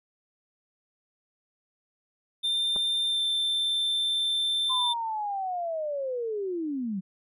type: tone with pitch glide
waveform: triangle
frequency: 3590 to 3559 Hz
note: A7 to A7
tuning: +34 to +19 cents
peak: -23 dBFS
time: 2.43-4.94 s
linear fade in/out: 20 ms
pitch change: -15 cents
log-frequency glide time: 3.08-3.21 s
type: clicks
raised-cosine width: 1 ms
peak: -26 dBFS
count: 2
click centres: 2.76 / 2.765 s
type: linear sweep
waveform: sine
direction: down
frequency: 1035 to 180 Hz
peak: -28 dBFS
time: 4.69-7.01 s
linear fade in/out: 20 ms
effects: none